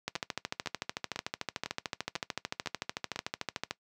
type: two click trains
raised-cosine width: 0.2 ms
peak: -17 / -15 dBFS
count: 7 / 50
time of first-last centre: 0.16-3.16 / 0.08-3.71 s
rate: 2 / 13.5 Hz
effects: noise-tail reverb RT60 0.1 s tail -19 dB re dry + high-pass 100 Hz 12 dB/octave